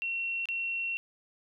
sine tone with dropouts, 2725 Hz, F7, 43 cents flat, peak -30 dBFS, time 0.02-0.97 s, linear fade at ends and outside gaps 0 ms, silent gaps 0.456-0.487 s, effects none

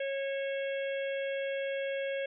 harmonic tone with a mistuned harmonic, 548 Hz, C#5, 20 cents flat, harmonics 1 / 3 / 4 / 5 / 6, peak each -32 / -42 / -44 / -46 / -48 dBFS, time 0-2.26 s, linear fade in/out 5 ms, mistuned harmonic 5, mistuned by -27 cents, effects none

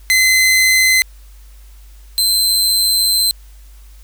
sawtooth tone pair in turn, 2049 / 4098 Hz, C7 / C8, -37 / -37 cents, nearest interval octave, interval 1200 cents, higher second, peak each -6 / -9 dBFS, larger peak first, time 0.1-1.02 / 2.18-3.31 s, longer second, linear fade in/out 0 ms, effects added 50 Hz sine -37 dBFS peak until 4.03 s + white hiss -51 dBFS RMS until 4.03 s

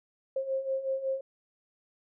sine beating tone pair, 530 / 535.4 Hz, C5 / C5, +22 / +40 cents, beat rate 5.4 Hz, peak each -35 / -30 dBFS, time 0.36-1.21 s, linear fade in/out 5 ms, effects none

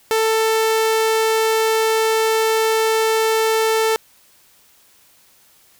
sawtooth tone, 443.3 Hz, A4, 13 cents sharp, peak -11 dBFS, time 0.11-3.96 s, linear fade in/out 0 ms, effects white hiss -53 dBFS RMS until 5.79 s

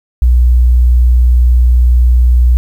sine tone, 61 Hz, B1, 21 cents flat, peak -4 dBFS, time 0.22-2.57 s, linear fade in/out 0 ms, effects 7-bit

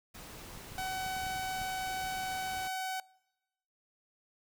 pink noise, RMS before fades -48 dBFS, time 0.14-2.68 s, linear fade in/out 10 ms
clicks, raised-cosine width 5 ms, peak -36 dBFS, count 12, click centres 0.575 / 0.721 / 0.755 / 0.795 / 1.063 / 1.167 / 1.237 / 1.267 / 1.361 / 1.395 / 1.615 / 1.875 s
sawtooth tone, 754 Hz, F#5, 32 cents sharp, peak -31 dBFS, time 0.78-3 s, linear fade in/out 2 ms
effects noise-tail reverb RT60 1.0 s tail -24 dB re dry

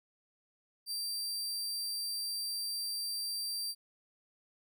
sawtooth tone, 4699 Hz, D8, in tune, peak -32 dBFS, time 0.86-3.75 s, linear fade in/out 50 ms, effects none

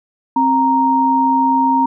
sine tone pair together, 264.8 / 932.3 Hz, C4 / A#5, +21 / 0 cents, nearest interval octave + minor seventh, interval 2179 cents, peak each -16 / -12 dBFS, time 0.36-1.86 s, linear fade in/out 5 ms, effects none

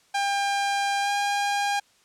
sawtooth tone with pitch glide, 800 to 809.3 Hz, G5 to G#5, +35 to -45 cents, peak -19 dBFS, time 0.14-1.8 s, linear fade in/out 10 ms, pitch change +20 cents, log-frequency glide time 1.01-1.1 s, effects white hiss -61 dBFS RMS until 2.04 s + low-pass 8000 Hz 12 dB/octave

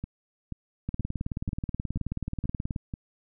two click trains, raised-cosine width 5 ms, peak -21 / -18 dBFS, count 7 / 36, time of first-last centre 0.04-2.939 / 0.89-2.762 s, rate 2.07 / 18.7 Hz, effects none

